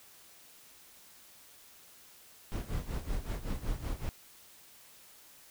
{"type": "noise with tremolo", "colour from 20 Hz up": "brown", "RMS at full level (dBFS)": -33, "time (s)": [2.52, 4.09], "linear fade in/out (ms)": 0, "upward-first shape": "sine", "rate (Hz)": 5.3, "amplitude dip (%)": 80, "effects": ["white hiss -57 dBFS RMS until 5.5 s"]}